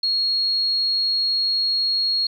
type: tone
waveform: sine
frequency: 4298 Hz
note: C8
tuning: 46 cents sharp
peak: -18 dBFS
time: 0.03-2.27 s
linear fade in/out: 5 ms
effects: 9-bit